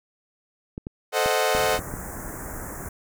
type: clicks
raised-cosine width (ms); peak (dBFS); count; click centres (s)
3; -19; 6; 0.779 / 0.869 / 1.26 / 1.55 / 1.792 / 1.939
type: chord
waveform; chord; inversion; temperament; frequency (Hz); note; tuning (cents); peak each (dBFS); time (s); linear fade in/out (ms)
sawtooth; A diminished seventh; none; equal; 440 / 523.3 / 622.3 / 740; A4 / C5 / Eb5 / Gb5; 0 / 0 / 0 / 0; -22; 1.12-1.8; 50
type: band-stop noise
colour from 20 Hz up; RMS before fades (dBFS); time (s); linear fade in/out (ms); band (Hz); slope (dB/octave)
pink; -35; 1.54-2.89; 5; 1900 to 6600; 48
effects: none